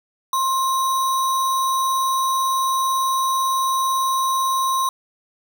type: tone with sample-and-hold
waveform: sine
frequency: 1059 Hz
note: C6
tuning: 21 cents sharp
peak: -17 dBFS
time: 0.33-4.89 s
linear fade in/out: 2 ms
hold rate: 4900 Hz
effects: none